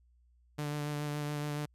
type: tone with vibrato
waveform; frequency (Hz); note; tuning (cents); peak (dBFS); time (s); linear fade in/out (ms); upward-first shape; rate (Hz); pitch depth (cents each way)
sawtooth; 147.7; D3; +10; -30; 0.58-1.66; 10; sine; 7.1; 17
effects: added 60 Hz sine -63 dBFS peak until 1.74 s + resampled to 32000 Hz